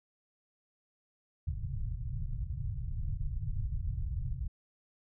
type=low-pass noise; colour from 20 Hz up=pink; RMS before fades=-35 dBFS; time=1.47-4.48 s; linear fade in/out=10 ms; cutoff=140 Hz; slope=48 dB/octave; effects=none